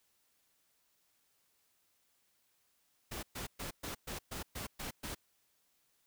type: noise bursts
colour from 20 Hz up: pink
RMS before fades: -42 dBFS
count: 9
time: 3.11-5.15 s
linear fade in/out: 10 ms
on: 120 ms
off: 120 ms
effects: white hiss -75 dBFS RMS until 6.06 s